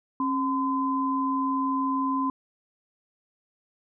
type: tone pair together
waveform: sine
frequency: 270.6 / 1021.6 Hz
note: C#4 / C6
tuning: -42 / -42 cents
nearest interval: octave + major seventh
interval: 2300 cents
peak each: -26 dBFS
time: 0.2-2.3 s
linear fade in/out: 2 ms
effects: none